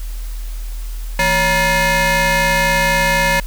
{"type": "ring-modulated tone", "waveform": "20% pulse", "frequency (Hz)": 392, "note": "G4", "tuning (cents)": 0, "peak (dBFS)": -5, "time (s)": [1.19, 3.4], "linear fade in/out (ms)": 2, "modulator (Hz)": 1340, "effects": ["added 40 Hz sine -22 dBFS peak until 3.46 s", "white hiss -40 dBFS RMS until 3.46 s"]}